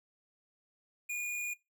square tone, 2438 Hz, D#7, 36 cents flat, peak -35 dBFS, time 1.09-1.54 s, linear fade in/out 10 ms, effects noise-tail reverb RT60 0.2 s tail -19 dB re dry

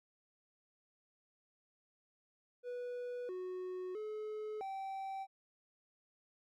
triangle tone with pitch steps, 490.5 / 367.5 / 428.3 / 775 Hz, B4 / F#4 / A4 / G5, -12 / -12 / -47 / -20 cents, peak -38 dBFS, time 2.63-5.27 s, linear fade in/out 50 ms, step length 660 ms, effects none

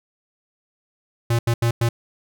square tone bursts at uneven times, 117.2 Hz, A#2, 10 cents sharp, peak -17 dBFS, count 4, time 1.3-1.39 / 1.47-1.54 / 1.62-1.71 / 1.81-1.89 s, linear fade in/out 5 ms, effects none

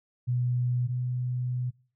sine tone pair in turn, 123.47 / 124.76 Hz, B2 / B2, 0 / +18 cents, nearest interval unison, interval 18 cents, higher second, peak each -24 / -27 dBFS, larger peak first, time 0.27-0.88 / 0.88-1.71 s, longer second, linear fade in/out 20 ms, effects noise-tail reverb RT60 0.4 s tail -22 dB re dry

